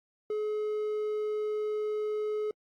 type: tone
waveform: triangle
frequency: 425.1 Hz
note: G#4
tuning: 40 cents sharp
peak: -27 dBFS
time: 0.3-2.51 s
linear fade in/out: 2 ms
effects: AAC 64 kbps